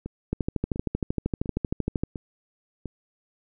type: two click trains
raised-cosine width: 3 ms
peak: -20 / -12 dBFS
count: 5 / 23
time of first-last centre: 0.06-2.857 / 0.33-2.035 s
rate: 1.43 / 12.9 Hz
effects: none